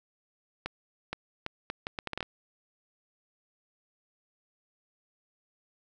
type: accelerating click train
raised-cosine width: 0.3 ms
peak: -17 dBFS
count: 11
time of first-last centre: 0.66-2.228 s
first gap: 470 ms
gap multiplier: 0.71
effects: none